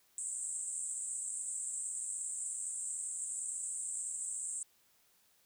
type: band-pass noise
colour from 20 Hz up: white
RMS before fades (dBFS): -40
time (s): 0.18-4.63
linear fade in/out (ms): 2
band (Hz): 7600 to 8700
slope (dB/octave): 96
effects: white hiss -70 dBFS RMS until 5.45 s